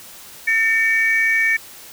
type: tone pair together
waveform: sine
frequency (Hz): 1800 / 2268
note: A6 / C#7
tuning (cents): +39 / +39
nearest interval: major third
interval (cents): 400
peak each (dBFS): -16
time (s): 0.47-1.57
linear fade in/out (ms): 10
effects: tanh soft clip ceiling -8 dBFS + white hiss -40 dBFS RMS until 1.92 s